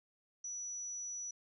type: tone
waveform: sine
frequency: 5900 Hz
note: F#8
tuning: 6 cents flat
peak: -40 dBFS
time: 0.44-1.31 s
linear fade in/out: 5 ms
effects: none